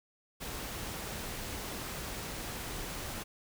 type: noise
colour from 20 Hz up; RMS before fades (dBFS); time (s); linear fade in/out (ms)
pink; -40; 0.4-3.24; 20
effects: none